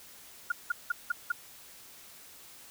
sine tone bursts, 1422 Hz, F6, 31 cents sharp, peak -25 dBFS, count 5, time 0.5-1.32 s, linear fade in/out 5 ms, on 20 ms, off 180 ms, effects white hiss -52 dBFS RMS until 2.7 s

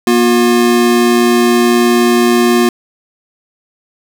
square tone pair together, 238.7 / 357.6 Hz, A#3 / F4, +41 / +41 cents, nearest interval perfect fifth, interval 700 cents, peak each -11 dBFS, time 0.07-2.69 s, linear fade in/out 2 ms, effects none

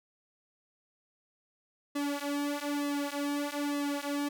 sawtooth tone with flanger, 287.7 Hz, D4, 36 cents flat, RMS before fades -33 dBFS, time 1.95-4.29 s, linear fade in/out 10 ms, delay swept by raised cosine 1.3 to 5 ms, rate 1.1 Hz, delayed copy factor -1, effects none

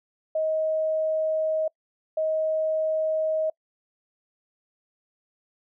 sine tone pair in turn, 630 / 630 Hz, D#5 / D#5, +21 / +21 cents, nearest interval unison, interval 0 cents, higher neither, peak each -22 dBFS, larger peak neither, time 0.35-1.68 / 2.17-3.5 s, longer neither, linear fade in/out 5 ms, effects noise-tail reverb RT60 0.1 s tail -26 dB re dry

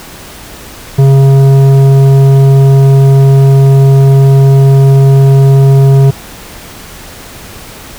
triangle tone with tanh clipping, 136.3 Hz, C#3, 29 cents flat, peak -3 dBFS, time 0.98-6.11 s, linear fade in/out 10 ms, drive 15 dB, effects pink hiss -29 dBFS RMS until 7.98 s

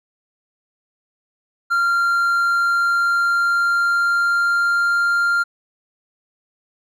triangle tone with pitch glide, 1386 to 1394.8 Hz, F6 to F6, -14 to -3 cents, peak -13 dBFS, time 1.7-5.44 s, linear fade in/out 20 ms, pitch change +11 cents, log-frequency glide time 2.36-5 s, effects none

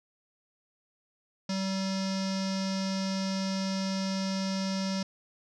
square tone with low-pass filter, 192 Hz, G3, 36 cents flat, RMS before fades -31 dBFS, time 1.49-5.03 s, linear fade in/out 5 ms, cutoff 5400 Hz, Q 5.2, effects none

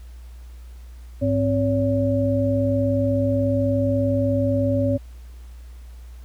sine tone cluster, 103.4 / 262.5 / 566 Hz, G#2 / C4 / C#5, -7 / +6 / +36 cents, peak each -22 dBFS, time 1.21-4.98 s, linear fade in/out 20 ms, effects added 60 Hz sine -37 dBFS peak until 6.24 s + pink hiss -56 dBFS RMS until 6.24 s

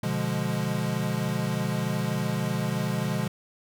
square chord, B diminished seventh, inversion none, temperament equal, 123.47 / 146.83 / 174.61 / 207.7 Hz, B2 / D3 / F3 / Ab3, 0 / 0 / 0 / 0 cents, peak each -32 dBFS, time 0.03-3.28 s, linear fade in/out 5 ms, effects none

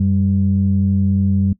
sine tone pair together, 92.4 / 195.79 Hz, F#2 / G3, -2 / -2 cents, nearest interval octave + minor second, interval 1300 cents, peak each -15 / -15 dBFS, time 0-1.53 s, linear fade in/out 5 ms, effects noise-tail reverb RT60 0.1 s tail -20 dB re dry + tanh soft clip ceiling -5 dBFS

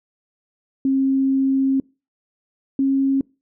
sine tone pair in turn, 268.5 / 271.1 Hz, C4 / C#4, +45 / -38 cents, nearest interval unison, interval 17 cents, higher second, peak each -15 dBFS, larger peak neither, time 0.85-1.8 / 2.79-3.21 s, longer first, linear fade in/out 2 ms, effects noise-tail reverb RT60 0.3 s tail -25 dB re dry

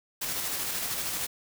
white noise with tremolo, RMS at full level -31 dBFS, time 0.21-1.27 s, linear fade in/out 10 ms, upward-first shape square, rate 13 Hz, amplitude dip 25%, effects none

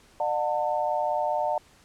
sine tone cluster, 601 / 726 / 896 Hz, D5 / F#5 / A5, +40 / -33 / +31 cents, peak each -28 dBFS, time 0.2-1.58 s, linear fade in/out 2 ms, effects pink hiss -57 dBFS RMS until 1.84 s + low-pass 10000 Hz 12 dB/octave

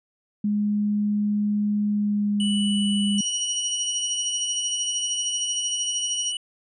sine tone with pitch glide, 207.7 to 203.5 Hz, G#3 to G#3, 0 to -35 cents, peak -20 dBFS, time 0.44-3.21 s, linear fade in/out 5 ms, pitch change -35 cents, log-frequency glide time 1.88-2.88 s
square tone, 2960 Hz, F#7, in tune, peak -27 dBFS, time 2.4-6.37 s, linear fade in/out 2 ms
sine tone with tremolo, 5740 Hz, F8, 47 cents sharp, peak -24 dBFS, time 3.18-6.32 s, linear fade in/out 5 ms, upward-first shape sine, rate 13 Hz, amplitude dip 65%
effects resampled to 24000 Hz

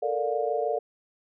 sine chord, Bb major seventh, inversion third, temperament equal with one note detuned, 440 / 466.2 / 587.3 / 711.1 Hz, A4 / Bb4 / D5 / F5, 0 / 0 / 0 / +31 cents, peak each -30 dBFS, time 0.02-0.79 s, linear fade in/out 10 ms, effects none

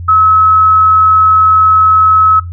sine tone, 1289 Hz, E6, 39 cents flat, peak -4 dBFS, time 0.08-2.4 s, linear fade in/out 10 ms, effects noise-tail reverb RT60 0.2 s tail -18 dB re dry + added 87 Hz sine -20 dBFS peak until 2.52 s

